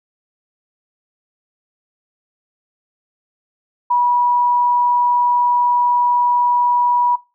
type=tone; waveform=sine; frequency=972 Hz; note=B5; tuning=28 cents flat; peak=-12 dBFS; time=3.9-7.16 s; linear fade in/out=10 ms; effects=noise-tail reverb RT60 0.3 s tail -23 dB re dry